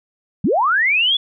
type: linear sweep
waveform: sine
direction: up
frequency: 140 to 3459 Hz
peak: -13 dBFS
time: 0.44-1.17 s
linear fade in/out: 5 ms
effects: none